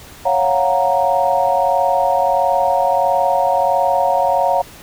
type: chord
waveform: sine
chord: Gb major seventh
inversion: second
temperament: equal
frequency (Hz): 554.4 / 698.5 / 740 / 932.3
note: Db5 / F5 / Gb5 / Bb5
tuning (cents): 0 / 0 / 0 / 0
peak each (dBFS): -18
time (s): 0.25-4.62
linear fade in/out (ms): 10
effects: pink hiss -39 dBFS RMS until 4.82 s